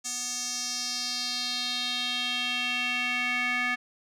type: tone with band-pass filter sweep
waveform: square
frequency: 246.9 Hz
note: B3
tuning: in tune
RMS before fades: -30 dBFS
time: 0.04-3.76 s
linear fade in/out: 20 ms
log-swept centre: 6900 to 2000 Hz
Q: 3.6
effects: none